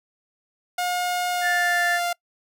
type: tone with pitch glide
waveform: sawtooth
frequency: 716 to 697.6 Hz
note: F5 to F5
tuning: +43 to -2 cents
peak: -19 dBFS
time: 0.78-2.13 s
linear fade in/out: 5 ms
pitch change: -45 cents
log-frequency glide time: 1.3-1.86 s
type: tone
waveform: sine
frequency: 1760 Hz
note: A6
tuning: in tune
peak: -21 dBFS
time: 1.41-2 s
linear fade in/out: 50 ms
effects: noise-tail reverb RT60 0.1 s tail -25 dB re dry